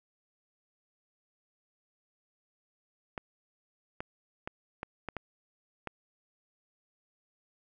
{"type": "clicks", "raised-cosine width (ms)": 0.5, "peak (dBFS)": -21, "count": 7, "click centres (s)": [3.178, 4.005, 4.475, 4.831, 5.087, 5.167, 5.873], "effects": []}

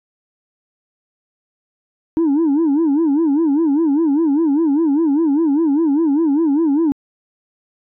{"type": "tone with vibrato", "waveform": "sine", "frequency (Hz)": 303.7, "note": "D#4", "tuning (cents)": -42, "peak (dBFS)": -10, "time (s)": [2.17, 6.92], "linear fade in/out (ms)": 0, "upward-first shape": "sine", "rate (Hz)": 5, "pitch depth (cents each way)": 180, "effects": ["tanh soft clip ceiling -11 dBFS"]}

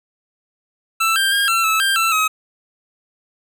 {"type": "tone with pitch steps", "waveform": "25% pulse", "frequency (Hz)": [1329, 1582, 1616, 1349, 1305, 1587, 1336, 1272], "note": ["E6", "G6", "G#6", "E6", "E6", "G6", "E6", "D#6"], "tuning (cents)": [14, 15, -48, 40, -18, 21, 23, 38], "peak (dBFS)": -11, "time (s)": [1, 2.28], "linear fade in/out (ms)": 10, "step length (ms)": 160, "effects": []}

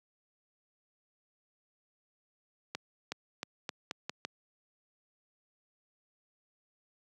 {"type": "accelerating click train", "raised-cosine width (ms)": 0.2, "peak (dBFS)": -18, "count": 7, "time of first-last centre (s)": [2.75, 4.25], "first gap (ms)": 370, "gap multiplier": 0.84, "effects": ["high-pass 150 Hz 12 dB/octave"]}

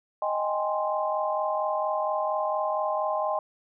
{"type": "chord", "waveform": "sine", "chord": "Ab major seventh", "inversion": "second", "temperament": "equal with one note detuned", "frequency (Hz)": [622.3, 786.3, 830.6, 1046.5], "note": ["Eb5", "G5", "Ab5", "C6"], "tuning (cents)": [0, 5, 0, 0], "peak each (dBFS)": [-28, -32, -32, -30], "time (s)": [0.22, 3.39], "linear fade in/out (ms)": 2, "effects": []}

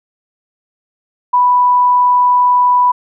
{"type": "tone", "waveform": "sine", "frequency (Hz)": 987.8, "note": "B5", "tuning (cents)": 0, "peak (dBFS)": -7, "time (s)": [1.33, 2.92], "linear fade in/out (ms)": 10, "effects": []}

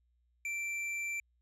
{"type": "tone with hard clipping", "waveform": "sine", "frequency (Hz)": 2346, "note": "D7", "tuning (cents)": -2, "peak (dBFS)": -36, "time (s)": [0.45, 1.2], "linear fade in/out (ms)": 2, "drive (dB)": 7, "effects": ["added 60 Hz sine -70 dBFS peak until 1.41 s"]}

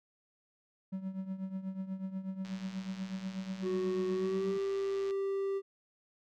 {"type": "tone with tremolo", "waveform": "triangle", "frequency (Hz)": 190.2, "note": "F#3", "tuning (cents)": 48, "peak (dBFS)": -31, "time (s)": [0.92, 4.58], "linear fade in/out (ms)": 10, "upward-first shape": "triangle", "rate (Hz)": 8.2, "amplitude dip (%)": 80}
{"type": "click train", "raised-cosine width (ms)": 0.2, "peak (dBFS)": -33, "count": 304, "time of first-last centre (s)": [2.45, 5.108], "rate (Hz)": 114}
{"type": "tone with pitch glide", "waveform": "triangle", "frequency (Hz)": [370, 392], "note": ["F#4", "G4"], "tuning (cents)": [0, 0], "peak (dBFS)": -29, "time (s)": [3.62, 5.62], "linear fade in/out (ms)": 50, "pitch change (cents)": 100, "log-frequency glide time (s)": [4.11, 4.53]}
{"effects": []}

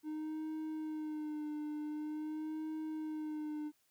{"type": "tone with vibrato", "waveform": "triangle", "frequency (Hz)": 306.5, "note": "D#4", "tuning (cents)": -26, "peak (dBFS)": -36, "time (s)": [0.03, 3.72], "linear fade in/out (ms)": 50, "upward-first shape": "sine", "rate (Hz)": 0.46, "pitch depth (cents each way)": 37, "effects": ["white hiss -75 dBFS RMS until 3.9 s"]}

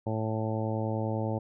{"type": "harmonic tone", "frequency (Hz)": 110, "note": "A2", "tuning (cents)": 0, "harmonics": [1, 2, 3, 4, 5, 6, 7, 8], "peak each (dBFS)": [-31, -35, -37, -39, -36, -42, -41, -41], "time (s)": [0.06, 1.39], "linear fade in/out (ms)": 10, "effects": []}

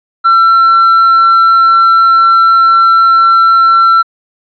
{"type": "tone with tanh clipping", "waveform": "triangle", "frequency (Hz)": 1349, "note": "E6", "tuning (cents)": 40, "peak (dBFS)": -4, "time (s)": [0.24, 4.03], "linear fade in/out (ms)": 20, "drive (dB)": 7, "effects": ["resampled to 11025 Hz"]}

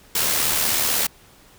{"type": "noise with amplitude modulation", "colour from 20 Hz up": "white", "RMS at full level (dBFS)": -19, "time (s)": [0.15, 1.07], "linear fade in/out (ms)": 5, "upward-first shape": "sine", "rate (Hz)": 76.1, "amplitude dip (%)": 40, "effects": ["pink hiss -51 dBFS RMS until 1.58 s"]}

